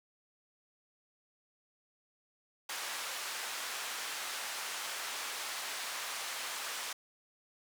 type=band-pass noise; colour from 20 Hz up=pink; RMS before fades=-40 dBFS; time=2.69-6.93 s; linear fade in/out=5 ms; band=1000 to 11000 Hz; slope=12 dB/octave; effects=none